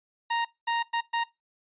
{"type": "tone bursts at uneven times", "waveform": "sawtooth", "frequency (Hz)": 932.3, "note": "A#5", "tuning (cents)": 0, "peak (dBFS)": -21, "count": 4, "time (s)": [[0.3, 0.45], [0.67, 0.83], [0.93, 1.01], [1.13, 1.24]], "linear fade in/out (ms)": 10, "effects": ["noise-tail reverb RT60 0.2 s tail -21 dB re dry", "resampled to 8000 Hz"]}